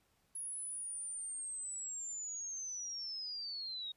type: linear sweep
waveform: sine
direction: down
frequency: 10548 to 3729 Hz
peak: -40 dBFS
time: 0.35-3.92 s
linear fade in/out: 5 ms
effects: pink hiss -75 dBFS RMS until 3.96 s + resampled to 32000 Hz